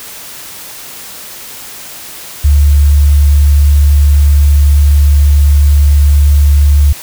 sine tone, 72.1 Hz, D2, 31 cents flat, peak -3 dBFS, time 2.44-6.93 s, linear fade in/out 10 ms, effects white hiss -28 dBFS RMS until 7.02 s

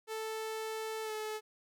sawtooth tone with pitch glide, 440 to 431.2 Hz, A4 to A4, 0 to -35 cents, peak -33 dBFS, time 0.07-1.41 s, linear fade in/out 50 ms, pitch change -35 cents, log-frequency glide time 1.03-1.12 s, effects none

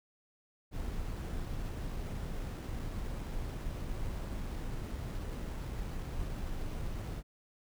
brown noise with sample-and-hold, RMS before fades -38 dBFS, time 0.71-7.23 s, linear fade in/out 50 ms, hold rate 8820 Hz, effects none

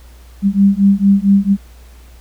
sine beating tone pair, 196 / 200.4 Hz, G3 / G3, 0 / +38 cents, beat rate 4.4 Hz, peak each -11 dBFS, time 0.42-1.57 s, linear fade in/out 50 ms, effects added 60 Hz sine -37 dBFS peak until 2.2 s + pink hiss -48 dBFS RMS until 2.2 s

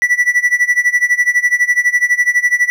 triangle tone with tremolo, 1960 Hz, B6, 14 cents flat, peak -5 dBFS, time 0.02-2.7 s, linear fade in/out 0 ms, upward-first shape sine, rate 12 Hz, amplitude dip 90%, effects none

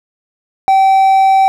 triangle tone, 772 Hz, G5, 27 cents flat, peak -4 dBFS, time 0.68-1.48 s, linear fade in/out 0 ms, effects none

